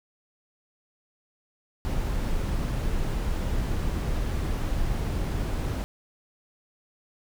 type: noise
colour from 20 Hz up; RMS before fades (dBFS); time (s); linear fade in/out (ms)
brown; -27; 1.85-5.84; 0
effects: none